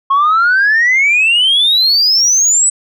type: exponential sweep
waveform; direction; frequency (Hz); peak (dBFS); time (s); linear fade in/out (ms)
sine; up; 1077 to 8070; -6; 0.1-2.7; 10
effects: tanh soft clip ceiling -5 dBFS